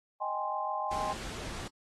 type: chord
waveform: sine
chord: Ab major seventh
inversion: second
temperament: equal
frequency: 622.3 / 784 / 830.6 / 1046.5 Hz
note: Eb5 / G5 / Ab5 / C6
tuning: 0 / 0 / 0 / 0 cents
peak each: -39 / -37 / -36 / -35 dBFS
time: 0.2-1.14 s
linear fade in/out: 20 ms
type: noise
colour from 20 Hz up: pink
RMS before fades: -41 dBFS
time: 0.91-1.68 s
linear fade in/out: 5 ms
effects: low-pass 8000 Hz 12 dB/octave + AAC 32 kbps